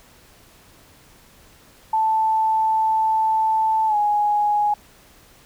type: tone with pitch glide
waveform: sine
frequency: 880 to 832.5 Hz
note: A5 to G#5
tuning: 0 to +4 cents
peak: -16 dBFS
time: 1.93-4.74 s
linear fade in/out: 5 ms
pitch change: -96 cents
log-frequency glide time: 3.87-3.96 s
effects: pink hiss -51 dBFS RMS until 5.45 s